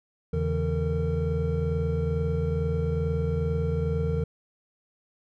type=tone cluster; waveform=triangle; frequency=81.3 / 139.7 / 162 / 457 Hz; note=E2 / C#3 / E3 / A#4; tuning=-23 / +14 / -30 / -34 cents; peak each=-26 / -30 / -27 / -28 dBFS; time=0.33-4.24 s; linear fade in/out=5 ms; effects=none